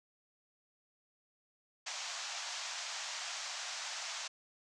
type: band-pass noise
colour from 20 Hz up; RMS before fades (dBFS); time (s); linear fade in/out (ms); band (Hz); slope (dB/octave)
white; -42; 1.86-4.28; 10; 630 to 7100; 48
effects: none